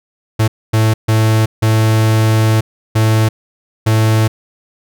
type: tone bursts at uneven times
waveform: 45% pulse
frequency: 110 Hz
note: A2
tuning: in tune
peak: -9 dBFS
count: 6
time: 0.39-0.48 / 0.73-0.94 / 1.08-1.46 / 1.62-2.61 / 2.95-3.29 / 3.86-4.28 s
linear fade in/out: 10 ms
effects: none